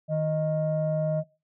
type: tone pair together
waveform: sine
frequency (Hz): 156.16 / 623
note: D#3 / D#5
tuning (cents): +7 / +2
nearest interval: 2 octaves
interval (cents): 2395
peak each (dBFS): -25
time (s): 0.08-1.24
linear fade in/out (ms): 50
effects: noise-tail reverb RT60 0.3 s tail -21 dB re dry + tanh soft clip ceiling -18 dBFS